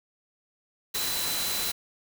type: tone in noise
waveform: sine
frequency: 4014 Hz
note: B7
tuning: 27 cents sharp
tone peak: -33 dBFS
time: 0.94-1.72 s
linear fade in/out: 10 ms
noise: white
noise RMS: -30 dBFS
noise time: 0.94-1.72 s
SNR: -6 dB
effects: none